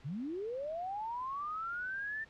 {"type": "linear sweep", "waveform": "sine", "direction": "up", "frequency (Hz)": [120.5, 1800], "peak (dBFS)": -36, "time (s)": [0.04, 2.25], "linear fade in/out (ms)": 20, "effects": ["pink hiss -61 dBFS RMS until 2.29 s", "low-pass 4000 Hz 12 dB/octave"]}